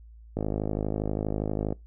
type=click train; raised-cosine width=2 ms; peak=-15 dBFS; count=72; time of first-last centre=0.37-1.725 s; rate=52.4 Hz; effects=noise-tail reverb RT60 0.2 s tail -23 dB re dry + added 56 Hz sine -46 dBFS peak until 1.86 s